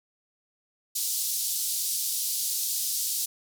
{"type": "band-pass noise", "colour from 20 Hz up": "white", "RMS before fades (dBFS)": -29, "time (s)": [0.95, 3.26], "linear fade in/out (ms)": 10, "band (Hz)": [4100, 15000], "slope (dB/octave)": 24, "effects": []}